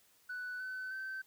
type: tone with pitch steps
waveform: sine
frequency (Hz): 1487 / 1515.6 / 1544.8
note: F#6 / F#6 / G6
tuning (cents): +8 / +41 / -26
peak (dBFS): -37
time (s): 0.29-1.22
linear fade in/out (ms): 10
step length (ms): 310
effects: tanh soft clip ceiling -37 dBFS + white hiss -68 dBFS RMS until 1.26 s